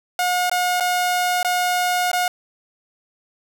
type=tone with dropouts; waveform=sawtooth; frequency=720 Hz; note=F#5; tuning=47 cents flat; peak=-14 dBFS; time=0.19-2.28 s; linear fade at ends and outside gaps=2 ms; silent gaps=0.497-0.514 / 0.8-0.806 / 1.43-1.447 / 2.116-2.131 s; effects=none